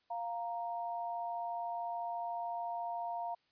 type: tone pair together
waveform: sine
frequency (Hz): 698.5 / 932.4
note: F5 / A#5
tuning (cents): 0 / 0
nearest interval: perfect fourth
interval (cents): 500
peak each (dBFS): -38 / -40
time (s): 0.1-3.35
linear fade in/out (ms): 10
effects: white hiss -75 dBFS RMS until 3.51 s + resampled to 11025 Hz